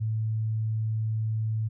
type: tone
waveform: sine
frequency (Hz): 110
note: A2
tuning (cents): 0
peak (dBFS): -25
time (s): 0-1.69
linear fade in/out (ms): 20
effects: none